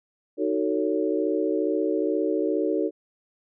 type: chord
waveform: sine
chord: D# half-diminished seventh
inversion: none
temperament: just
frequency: 311.1 / 373.4 / 448 / 560 Hz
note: D#4 / F#4 / A4 / C#5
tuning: 0 / +16 / +31 / +18 cents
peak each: -26 / -27 / -27 / -30 dBFS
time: 0.37-2.91 s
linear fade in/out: 50 ms
effects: none